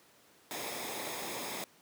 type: noise with comb filter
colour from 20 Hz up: pink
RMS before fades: -39 dBFS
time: 0.51-1.64 s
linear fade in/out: 0 ms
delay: 0.68 ms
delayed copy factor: -0.5
effects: pink hiss -62 dBFS RMS until 1.81 s + high-pass 200 Hz 12 dB/octave